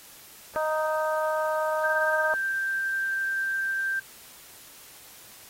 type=harmonic tone; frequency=311.1 Hz; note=D#4; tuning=in tune; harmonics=2 / 3 / 4 / 5; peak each=-26 / -30 / -32 / -34 dBFS; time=0.56-2.34 s; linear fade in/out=0 ms
type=tone; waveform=sine; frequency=1573 Hz; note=G6; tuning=6 cents sharp; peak=-25 dBFS; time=1.83-4 s; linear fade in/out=10 ms
effects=white hiss -49 dBFS RMS until 5.49 s + AAC 48 kbps